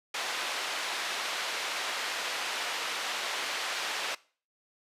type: band-pass noise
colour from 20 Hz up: white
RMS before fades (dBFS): -34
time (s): 0.14-4.15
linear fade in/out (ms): 5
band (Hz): 550 to 3600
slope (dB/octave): 12
effects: noise-tail reverb RT60 0.4 s tail -21 dB re dry + resampled to 32000 Hz